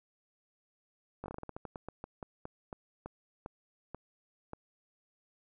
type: slowing click train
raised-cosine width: 1 ms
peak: -27 dBFS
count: 20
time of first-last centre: 1.24-4.534 s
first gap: 19 ms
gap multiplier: 1.21
effects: none